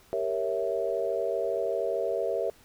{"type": "chord", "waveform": "sine", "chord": "G diminished seventh", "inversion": "none", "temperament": "equal with one note detuned", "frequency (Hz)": [393.4, 466.2, 554.4, 659.3], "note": ["G4", "Bb4", "Db5", "Fb5"], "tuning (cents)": [6, 0, 0, 0], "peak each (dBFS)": [-33, -31, -32, -31], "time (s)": [0.13, 2.5], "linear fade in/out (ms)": 0, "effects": ["pink hiss -58 dBFS RMS until 2.64 s"]}